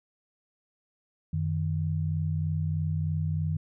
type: tone pair together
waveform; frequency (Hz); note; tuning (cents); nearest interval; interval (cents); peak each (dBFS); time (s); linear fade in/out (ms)
sine; 92.38 / 155.56; F#2 / D#3; -2 / 0; major sixth; 902; -29 / -28; 1.33-3.57; 5
effects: none